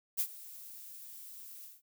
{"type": "noise with ADSR envelope", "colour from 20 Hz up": "violet", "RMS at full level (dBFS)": -30, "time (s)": [0.17, 1.82], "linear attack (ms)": 27, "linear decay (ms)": 69, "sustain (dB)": -19, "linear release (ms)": 180, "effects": []}